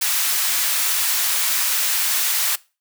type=high-pass noise; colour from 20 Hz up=white; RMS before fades=-20 dBFS; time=0.01-2.56 s; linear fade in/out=10 ms; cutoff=1100 Hz; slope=12 dB/octave; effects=noise-tail reverb RT60 0.3 s tail -21 dB re dry